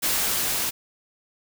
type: noise with level ramp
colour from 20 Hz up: white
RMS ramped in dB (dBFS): -23 to -26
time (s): 0.02-0.71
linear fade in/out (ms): 20
effects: none